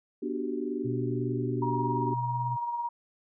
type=chord; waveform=sine; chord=G major seventh; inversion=first; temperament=equal with one note detuned; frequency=243.5 / 293.7 / 370 / 392 Hz; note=B3 / D4 / F#4 / G4; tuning=-24 / 0 / 0 / 0 cents; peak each=-35 / -34 / -35 / -36 dBFS; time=0.22-2.14 s; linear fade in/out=10 ms
type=tone; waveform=sine; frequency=123.47 Hz; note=B2; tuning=in tune; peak=-31 dBFS; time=0.84-2.57 s; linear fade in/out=20 ms
type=tone with tremolo; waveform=sine; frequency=948 Hz; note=A#5; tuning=29 cents sharp; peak=-27 dBFS; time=1.62-2.89 s; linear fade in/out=5 ms; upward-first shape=triangle; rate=18 Hz; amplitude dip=50%
effects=none